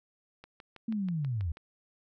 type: click train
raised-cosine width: 0.3 ms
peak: -32 dBFS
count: 8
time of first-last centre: 0.44-1.571 s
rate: 6.19 Hz
type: linear sweep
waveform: sine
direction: down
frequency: 230.1 to 73.42 Hz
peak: -29 dBFS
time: 0.88-1.52 s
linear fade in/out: 5 ms
effects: none